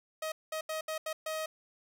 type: tone bursts at uneven times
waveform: sawtooth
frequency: 630 Hz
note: D#5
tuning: 21 cents sharp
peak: -30 dBFS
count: 6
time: 0.22-0.32 / 0.52-0.61 / 0.69-0.81 / 0.88-0.98 / 1.06-1.13 / 1.26-1.46 s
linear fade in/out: 5 ms
effects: none